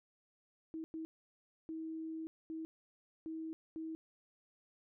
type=tone bursts at uneven times; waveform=sine; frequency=320.9 Hz; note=E4; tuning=46 cents flat; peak=-40 dBFS; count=6; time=0.74-0.84 / 0.94-1.05 / 1.69-2.27 / 2.5-2.65 / 3.26-3.53 / 3.76-3.95 s; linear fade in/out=0 ms; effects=none